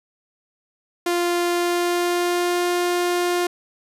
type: tone with pitch glide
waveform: sawtooth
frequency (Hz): 348.7 to 353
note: F4 to F4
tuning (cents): -3 to +19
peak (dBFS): -15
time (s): 1.06-3.47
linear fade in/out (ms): 5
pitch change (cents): +22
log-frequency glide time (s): 1.51-2.67
effects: resampled to 32000 Hz